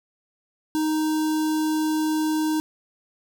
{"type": "tone with notch filter", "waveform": "square", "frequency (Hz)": 311.1, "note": "D#4", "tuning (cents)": 0, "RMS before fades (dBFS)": -23, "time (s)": [0.75, 2.6], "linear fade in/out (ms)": 0, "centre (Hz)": 2200, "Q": 1.1, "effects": []}